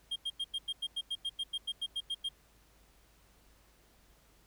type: tone bursts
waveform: triangle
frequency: 3219 Hz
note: G7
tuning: 45 cents sharp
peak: -31 dBFS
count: 16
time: 0.11-2.29 s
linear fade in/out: 10 ms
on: 50 ms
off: 92 ms
effects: added 52 Hz sine -66 dBFS peak until 4.46 s + pink hiss -66 dBFS RMS until 4.46 s